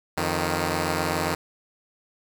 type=tone pair together; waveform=5% pulse; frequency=87.31 / 155.47 Hz; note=F2 / D#3; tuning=0 / -1 cents; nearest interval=minor seventh; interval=999 cents; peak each=-15 dBFS; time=0.17-1.35 s; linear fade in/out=5 ms; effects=none